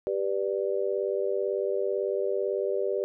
sine chord, G major, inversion none, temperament just, 392 / 490 / 588 Hz, G4 / B4 / D5, 0 / -14 / +2 cents, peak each -28 / -31 / -31 dBFS, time 0.07-3.04 s, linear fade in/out 0 ms, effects none

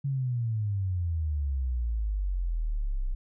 sine exponential sweep, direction down, 141.4 to 30.66 Hz, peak -26 dBFS, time 0.04-3.15 s, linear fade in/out 10 ms, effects none

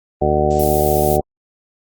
harmonic tone, 75.1 Hz, D2, 39 cents sharp, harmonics 1 / 2 / 3 / 4 / 5 / 6 / 7 / 8 / 9 / 10, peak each -22 / -23 / -25 / -28 / -19 / -22 / -31 / -19 / -31 / -19 dBFS, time 0.21-1.21 s, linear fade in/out 10 ms
violet noise, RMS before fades -25 dBFS, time 0.5-1.17 s, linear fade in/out 10 ms
effects Opus 24 kbps

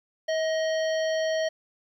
harmonic tone with a mistuned harmonic, 628 Hz, D#5, 16 cents sharp, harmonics 1 / 3 / 5 / 7 / 9, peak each -24 / -34 / -38 / -41 / -43 dBFS, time 0.28-1.49 s, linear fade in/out 10 ms, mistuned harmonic 1, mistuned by +27 cents, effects 10-bit

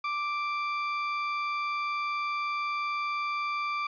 30% pulse tone, 1174.7 Hz, D6, in tune, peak -26 dBFS, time 0.04-3.87 s, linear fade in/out 5 ms, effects resampled to 11025 Hz + 10-bit

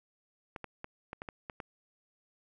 clicks, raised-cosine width 0.5 ms, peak -25 dBFS, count 8, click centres 0.562 / 0.643 / 0.844 / 1.131 / 1.219 / 1.288 / 1.498 / 1.602 s, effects none

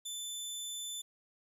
20% pulse tone, 3520 Hz, A7, in tune, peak -33 dBFS, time 0.05-1.02 s, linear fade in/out 10 ms, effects 11-bit

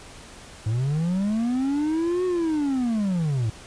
triangle linear two-way sweep, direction up then down, 103.7 to 370 to 103.7 Hz, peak -19 dBFS, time 0.66-3.5 s, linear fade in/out 5 ms, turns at 2.25 s, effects pink hiss -44 dBFS RMS until 3.66 s + resampled to 22050 Hz

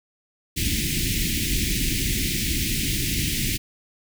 pink band-stop noise, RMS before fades -24 dBFS, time 0.56-3.58 s, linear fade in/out 20 ms, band 350 to 2000 Hz, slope 48 dB/octave, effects none

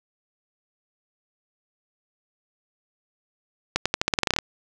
accelerating click train, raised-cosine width 0.2 ms, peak -3 dBFS, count 13, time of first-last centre 3.76-4.387 s, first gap 96 ms, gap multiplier 0.88, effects none

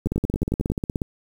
two click trains, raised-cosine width 3 ms, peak -11 / -10 dBFS, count 17 / 8, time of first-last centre 0.06-1.018 / 0.07-0.701 s, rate 16.7 / 11.1 Hz, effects 7-bit

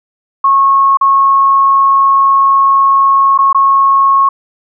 sine tone with dropouts, 1094 Hz, C#6, 23 cents flat, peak -5 dBFS, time 0.44-4.29 s, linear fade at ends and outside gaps 5 ms, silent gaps 0.972-1.011 / 3.378-3.387 / 3.529-3.546 s, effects none

